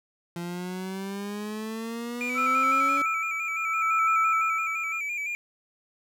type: exponential sweep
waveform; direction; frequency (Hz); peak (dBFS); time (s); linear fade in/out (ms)
30% pulse; up; 170.8 to 283.9; -29; 0.36-3.02; 2
type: tone with vibrato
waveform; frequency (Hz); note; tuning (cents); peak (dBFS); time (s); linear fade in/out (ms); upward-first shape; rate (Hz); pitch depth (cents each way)
triangle; 2351; D7; +1; -27; 2.21-5.35; 0; square; 5.9; 43
type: tone with tremolo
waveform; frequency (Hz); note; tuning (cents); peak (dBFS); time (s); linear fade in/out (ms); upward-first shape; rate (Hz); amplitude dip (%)
sine; 1318.5; E6; 0; -20; 2.34-5.01; 50; sine; 0.69; 80
effects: none